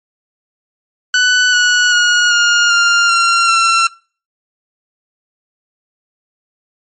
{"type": "tone with pitch steps", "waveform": "sawtooth", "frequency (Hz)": [1492, 1468.1, 1444.5, 1421.3, 1398.5, 1376.1, 1354], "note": ["F#6", "F#6", "F#6", "F6", "F6", "F6", "E6"], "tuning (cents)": [14, -14, -42, 30, 2, -26, 46], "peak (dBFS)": -5, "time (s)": [1.14, 3.87], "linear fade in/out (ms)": 2, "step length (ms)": 390, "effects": ["noise-tail reverb RT60 0.4 s tail -24 dB re dry", "MP3 32 kbps"]}